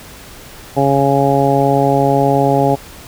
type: harmonic tone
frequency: 138.6 Hz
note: C#3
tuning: in tune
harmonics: 1 / 2 / 3 / 4 / 5 / 6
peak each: -17 / -17 / -17 / -17 / -17 / -17 dBFS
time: 0.76-2.76 s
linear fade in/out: 20 ms
effects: pink hiss -36 dBFS RMS until 3.07 s